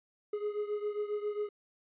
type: beating tone pair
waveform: triangle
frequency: 415.3 / 422.7 Hz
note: G#4 / G#4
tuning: 0 / +31 cents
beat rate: 7.4 Hz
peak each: -32 / -36 dBFS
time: 0.33-1.49 s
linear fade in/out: 5 ms
effects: resampled to 8000 Hz